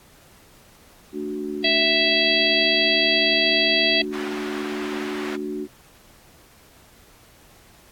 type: chord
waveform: sine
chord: D major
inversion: second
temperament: equal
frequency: 220 / 293.7 / 370 Hz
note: A3 / D4 / F#4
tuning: 0 / 0 / 0 cents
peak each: -33 / -30 / -29 dBFS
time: 1.12-5.68 s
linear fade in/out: 50 ms
type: harmonic tone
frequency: 659.3 Hz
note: E5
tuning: in tune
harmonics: 1 / 3 / 4 / 5 / 6 / 7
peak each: -25 / -24 / -23 / -22 / -27 / -24 dBFS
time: 1.64-4.02 s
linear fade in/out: 5 ms
type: band-pass noise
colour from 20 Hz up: white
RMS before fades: -35 dBFS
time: 4.12-5.37 s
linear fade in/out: 20 ms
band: 630 to 1900 Hz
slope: 12 dB/octave
effects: pink hiss -52 dBFS RMS until 7.91 s + AAC 64 kbps